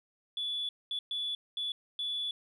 sine tone bursts at uneven times, 3441 Hz, A7, 39 cents flat, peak -31 dBFS, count 5, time 0.37-0.69 / 0.91-0.99 / 1.11-1.35 / 1.57-1.72 / 1.99-2.31 s, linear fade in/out 2 ms, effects tanh soft clip ceiling -27 dBFS

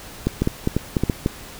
clicks, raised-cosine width 3 ms, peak -5 dBFS, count 9, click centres 0.27 / 0.42 / 0.474 / 0.674 / 0.766 / 0.968 / 1.036 / 1.098 / 1.261 s, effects pink hiss -39 dBFS RMS until 1.59 s

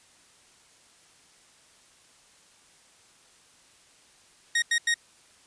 sawtooth tone bursts, 1870 Hz, A#6, 5 cents sharp, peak -18 dBFS, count 3, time 4.55-4.942 s, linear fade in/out 5 ms, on 72 ms, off 88 ms, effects white hiss -58 dBFS RMS until 5.46 s + resampled to 22050 Hz

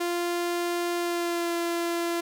sawtooth tone with pitch glide, 347.4 to 341.2 Hz, F4 to F4, -9 to -40 cents, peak -22 dBFS, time 0-2.21 s, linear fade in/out 10 ms, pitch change -31 cents, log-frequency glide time 0.97-1.54 s, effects none

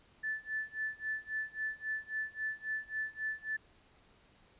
sine tone with tremolo, 1750 Hz, A6, 10 cents flat, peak -32 dBFS, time 0.23-3.57 s, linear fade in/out 10 ms, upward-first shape sine, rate 3.7 Hz, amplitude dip 95%, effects pink hiss -65 dBFS RMS until 4.59 s + resampled to 8000 Hz

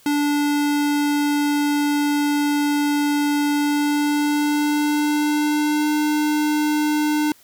square tone with pitch glide, 291.3 to 300 Hz, D4 to D4, -14 to +37 cents, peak -18 dBFS, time 0.06-7.32 s, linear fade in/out 2 ms, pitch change +51 cents, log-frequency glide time 3.52-5.9 s, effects white hiss -52 dBFS RMS until 7.43 s

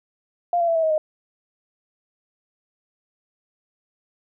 sine tone with pitch steps, 698.5 / 681.8 / 665.4 / 649.5 / 633.9 / 618.7 Hz, F5 / F5 / E5 / E5 / D#5 / D#5, 0 / -42 / +16 / -26 / +32 / -10 cents, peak -17 dBFS, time 0.53-0.98 s, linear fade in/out 2 ms, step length 75 ms, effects none

